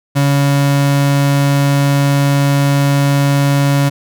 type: tone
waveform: 35% pulse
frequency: 140.8 Hz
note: C#3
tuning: 27 cents sharp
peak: -8 dBFS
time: 0.15-3.9 s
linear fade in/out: 20 ms
effects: none